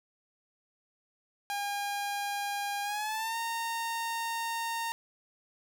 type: tone with pitch glide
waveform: sawtooth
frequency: 810 to 919.8 Hz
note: G#5 to A#5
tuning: -43 to -23 cents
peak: -28 dBFS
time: 1.5-4.92 s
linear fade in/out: 0 ms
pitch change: +220 cents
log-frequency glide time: 2.83-3.37 s
effects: none